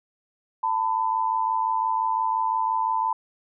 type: tone pair together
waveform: sine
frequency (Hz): 894.2 / 1000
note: A5 / B5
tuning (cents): +28 / +21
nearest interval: major second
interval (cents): 193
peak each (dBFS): -24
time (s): 0.63-3.13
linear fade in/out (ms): 5
effects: none